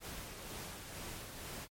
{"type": "noise with tremolo", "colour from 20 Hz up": "pink", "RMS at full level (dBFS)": -45, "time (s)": [0, 1.68], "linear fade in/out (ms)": 50, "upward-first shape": "sine", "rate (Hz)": 2.1, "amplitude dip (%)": 35, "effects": ["MP3 64 kbps"]}